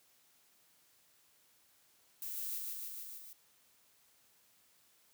violet noise with echo, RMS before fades -42 dBFS, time 2.22-2.58 s, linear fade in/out 2 ms, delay 150 ms, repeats 5, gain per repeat -2 dB, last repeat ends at 3.33 s, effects white hiss -69 dBFS RMS until 5.13 s + high-pass 60 Hz 12 dB/octave

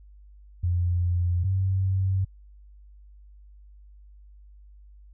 sine tone pair in turn, 87.9 / 95.21 Hz, F2 / G2, +12 / -50 cents, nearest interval minor second, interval 138 cents, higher second, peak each -21 dBFS, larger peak neither, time 0.63-1.44 / 1.44-2.25 s, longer neither, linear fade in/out 10 ms, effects added 50 Hz sine -47 dBFS peak until 5.13 s

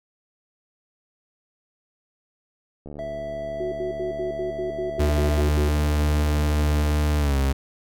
click train, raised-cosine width 2 ms, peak -25 dBFS, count 297, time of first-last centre 2.86-6.909 s, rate 73.1 Hz
triangle tone, 659.3 Hz, E5, in tune, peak -27 dBFS, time 2.99-5.41 s, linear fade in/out 0 ms
sine tone bursts, 367.6 Hz, F#4, 11 cents flat, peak -25 dBFS, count 11, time 3.6-5.69 s, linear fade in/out 5 ms, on 120 ms, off 77 ms
40% pulse tone with pitch glide, 74.8 to 68.2 Hz, D2 to C#2, +32 to -28 cents, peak -18 dBFS, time 4.99-7.53 s, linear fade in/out 10 ms, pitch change -160 cents, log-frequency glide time 7.18-7.38 s
effects none

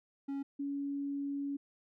triangle / sine tone pair in turn, 277.2 / 281.4 Hz, C#4 / C#4, 0 / +26 cents, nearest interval unison, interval 26 cents, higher second, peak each -33 / -34 dBFS, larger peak first, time 0.28-0.43 / 0.59-1.57 s, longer second, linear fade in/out 10 ms, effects none

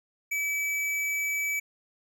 sine tone with hard clipping, 2296 Hz, D7, 40 cents flat, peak -28 dBFS, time 0.31-1.6 s, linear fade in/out 10 ms, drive 16 dB, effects none

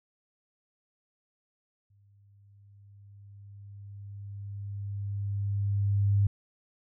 sine tone with exponential growth, 100.5 Hz, G2, 44 cents sharp, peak -20 dBFS, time 1.9-6.27 s, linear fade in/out 5 ms, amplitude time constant 950 ms, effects none

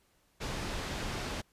pink low-pass noise, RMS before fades -37 dBFS, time 0.4-1.42 s, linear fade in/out 20 ms, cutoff 5800 Hz, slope 12 dB/octave, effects pink hiss -70 dBFS RMS until 1.52 s + resampled to 32000 Hz

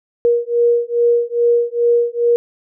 sine beating tone pair, 473.1 / 475.5 Hz, A#4 / A#4, +26 / +34 cents, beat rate 2.4 Hz, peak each -15 dBFS, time 0.25-2.36 s, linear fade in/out 0 ms, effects none

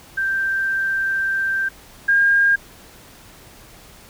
sine tone pair in turn, 1571 / 1614.2 Hz, G6 / G#6, +3 / -50 cents, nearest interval unison, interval 47 cents, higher second, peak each -18 / -12 dBFS, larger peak second, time 0.17-1.69 / 2.08-2.56 s, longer first, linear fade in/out 10 ms, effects pink hiss -45 dBFS RMS until 4.09 s

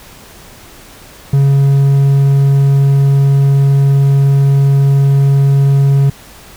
triangle tone, 138.59 Hz, C#3, in tune, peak -4 dBFS, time 1.33-6.1 s, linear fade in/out 5 ms, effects pink hiss -37 dBFS RMS until 6.56 s

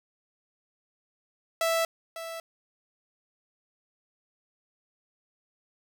sawtooth tone with echo, 659.3 Hz, E5, in tune, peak -20 dBFS, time 1.61-1.85 s, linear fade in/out 2 ms, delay 550 ms, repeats 1, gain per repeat -12 dB, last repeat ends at 2.4 s, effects 9-bit

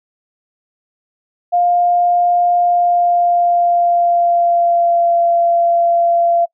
sine tone with pitch glide, 704 to 685.5 Hz, F5 to F5, +14 to -32 cents, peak -10 dBFS, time 1.52-6.46 s, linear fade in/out 20 ms, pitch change -46 cents, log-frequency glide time 2.57-5.21 s, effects noise-tail reverb RT60 0.1 s tail -24 dB re dry

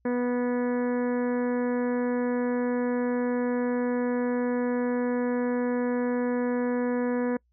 harmonic tone, 245.3 Hz, B3, 12 cents flat, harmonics 1 / 2 / 3 / 4 / 5 / 6 / 7 / 8 / 9, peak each -26 / -28 / -42 / -39 / -47 / -45 / -41 / -49 / -51 dBFS, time 0.05-7.37 s, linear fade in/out 5 ms, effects noise-tail reverb RT60 0.1 s tail -26 dB re dry + added 60 Hz sine -66 dBFS peak until 7.52 s

